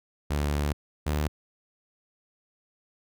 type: tone pair in turn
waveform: sawtooth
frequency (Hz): 73 / 75.01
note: D2 / D2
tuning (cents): -10 / +37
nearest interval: unison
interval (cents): 47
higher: second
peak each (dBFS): -21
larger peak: neither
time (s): 0.3-0.73 / 1.06-1.28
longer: first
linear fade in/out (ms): 10
effects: none